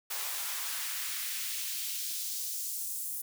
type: noise with high-pass filter sweep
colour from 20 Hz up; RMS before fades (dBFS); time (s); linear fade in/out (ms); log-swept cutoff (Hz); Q
white; -36; 0.1-3.22; 10; 690 to 10000; 1
effects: none